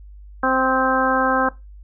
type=harmonic tone with a mistuned harmonic; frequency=261.6 Hz; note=C4; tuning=in tune; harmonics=1 / 2 / 3 / 4 / 5 / 6; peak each=-23 / -23 / -23 / -23 / -23 / -23 dBFS; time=0.43-1.49 s; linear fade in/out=5 ms; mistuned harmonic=5; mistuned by=-18 cents; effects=noise-tail reverb RT60 0.2 s tail -17 dB re dry + added 50 Hz sine -38 dBFS peak until 1.83 s